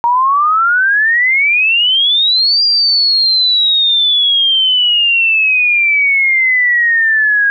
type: exponential two-way sweep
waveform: sine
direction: up then down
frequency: 932.3 to 4813 to 1630 Hz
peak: -8 dBFS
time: 0.04-7.5 s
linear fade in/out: 0 ms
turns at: 2.63 s
effects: none